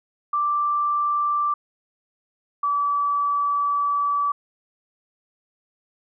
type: tone pair in turn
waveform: sine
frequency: 1174.7 / 1151.2 Hz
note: D6 / D6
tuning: 0 / -35 cents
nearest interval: unison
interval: 35 cents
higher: first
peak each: -19 dBFS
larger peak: neither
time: 0.33-1.54 / 2.63-4.32 s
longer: second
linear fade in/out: 5 ms
effects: none